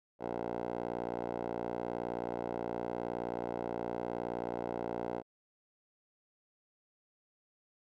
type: tone with band-pass filter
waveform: 10% pulse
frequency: 59.1 Hz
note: A#1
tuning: 24 cents sharp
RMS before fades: -38 dBFS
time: 0.19-5.23 s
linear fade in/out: 50 ms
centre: 580 Hz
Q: 6.5
effects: none